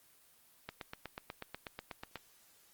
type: click train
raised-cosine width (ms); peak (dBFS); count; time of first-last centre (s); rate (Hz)
0.3; -25; 13; 0.69-2.157; 8.18
effects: white hiss -65 dBFS RMS until 2.73 s + Opus 24 kbps